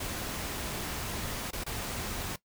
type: noise with dropouts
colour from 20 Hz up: pink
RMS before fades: -36 dBFS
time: 0-2.36 s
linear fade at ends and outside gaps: 5 ms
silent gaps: 1.508-1.53 / 1.638-1.663 s
effects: noise-tail reverb RT60 0.1 s tail -18 dB re dry